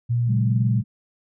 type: tone with vibrato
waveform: sine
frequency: 118.4 Hz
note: A#2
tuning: 27 cents sharp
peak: -18 dBFS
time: 0.09-0.82 s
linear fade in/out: 20 ms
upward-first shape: triangle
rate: 2.4 Hz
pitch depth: 20 cents each way
type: chord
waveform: sine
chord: C# suspended fourth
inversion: none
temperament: equal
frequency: 138.59 / 185 / 207.7 Hz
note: C#3 / F#3 / G#3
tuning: 0 / 0 / 0 cents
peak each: -27 dBFS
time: 0.26-0.84 s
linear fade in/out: 50 ms
effects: none